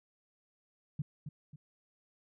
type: tone with echo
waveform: sine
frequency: 147.7 Hz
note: D3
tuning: 10 cents sharp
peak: -31 dBFS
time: 0.99-1.02 s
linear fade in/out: 5 ms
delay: 270 ms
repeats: 2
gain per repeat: -8 dB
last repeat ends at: 1.56 s
effects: none